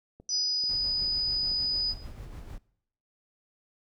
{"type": "click train", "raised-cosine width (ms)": 2, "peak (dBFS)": -35, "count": 4, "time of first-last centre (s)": [0.2, 1.516], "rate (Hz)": 2.28}
{"type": "tone", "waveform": "sine", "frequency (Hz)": 4973, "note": "D#8", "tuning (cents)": -2, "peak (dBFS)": -25, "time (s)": [0.29, 1.95], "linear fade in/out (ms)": 50}
{"type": "tone with exponential decay", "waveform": "sine", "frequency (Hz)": 5920, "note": "F#8", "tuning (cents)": 0, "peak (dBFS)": -30, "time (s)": [0.29, 0.98], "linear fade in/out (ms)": 1, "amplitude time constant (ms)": 150}
{"type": "noise with tremolo", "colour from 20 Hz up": "brown", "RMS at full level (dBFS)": -40, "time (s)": [0.69, 2.58], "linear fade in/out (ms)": 2, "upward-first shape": "sine", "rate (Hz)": 6.7, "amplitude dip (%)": 45}
{"effects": ["noise-tail reverb RT60 0.7 s tail -22 dB re dry"]}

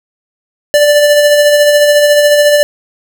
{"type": "tone with tremolo", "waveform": "square", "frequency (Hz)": 587.3, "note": "D5", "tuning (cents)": 0, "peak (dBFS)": -4, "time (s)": [0.74, 2.63], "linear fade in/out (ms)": 0, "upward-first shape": "sine", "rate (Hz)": 14, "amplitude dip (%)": 35, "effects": []}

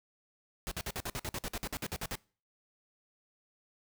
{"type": "noise bursts", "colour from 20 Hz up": "pink", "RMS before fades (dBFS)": -37, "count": 16, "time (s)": [0.67, 2.154], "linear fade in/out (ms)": 0, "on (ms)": 44, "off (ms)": 52, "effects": ["noise-tail reverb RT60 0.4 s tail -24 dB re dry"]}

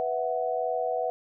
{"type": "chord", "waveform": "sine", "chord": "B suspended fourth", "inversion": "none", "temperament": "just", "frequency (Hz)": [493.9, 658.5, 740.8], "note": ["B4", "E5", "F#5"], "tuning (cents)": [0, -2, 2], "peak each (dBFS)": -30, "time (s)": [0, 1.1], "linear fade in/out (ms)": 0, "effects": []}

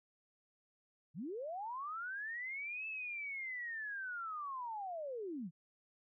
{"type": "linear two-way sweep", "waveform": "sine", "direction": "up then down", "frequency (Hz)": [126.6, 2637, 148.1], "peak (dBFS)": -40, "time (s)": [1.14, 5.51], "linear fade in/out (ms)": 50, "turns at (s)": 2.87, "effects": []}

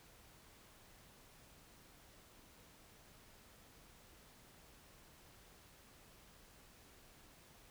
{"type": "silence", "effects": ["pink hiss -63 dBFS RMS until 7.7 s"]}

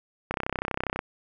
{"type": "click train", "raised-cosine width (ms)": 0.5, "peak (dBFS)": -12, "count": 23, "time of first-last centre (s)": [0.31, 0.991], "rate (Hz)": 32.3, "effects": []}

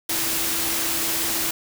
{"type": "tone in noise", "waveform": "sine", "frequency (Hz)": 329.6, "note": "E4", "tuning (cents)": 0, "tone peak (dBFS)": -35, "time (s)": [0.09, 1.51], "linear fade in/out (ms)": 5, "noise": "white", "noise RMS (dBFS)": -24, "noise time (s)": [0.09, 1.51], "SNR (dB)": -14, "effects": []}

